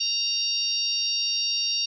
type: harmonic tone with a mistuned harmonic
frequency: 932.3 Hz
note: A#5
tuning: in tune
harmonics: 3 / 4 / 5 / 6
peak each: -31 / -32 / -27 / -27 dBFS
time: 0-1.86 s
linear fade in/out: 10 ms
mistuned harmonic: 5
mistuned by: -23 cents
effects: none